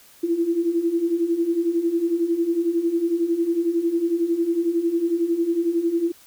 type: beating tone pair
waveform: sine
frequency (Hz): 329.6 / 340.6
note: E4 / F4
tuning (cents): 0 / -43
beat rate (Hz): 11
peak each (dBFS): -25 / -20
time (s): 0.23-6.12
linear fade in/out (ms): 10
effects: white hiss -51 dBFS RMS until 6.26 s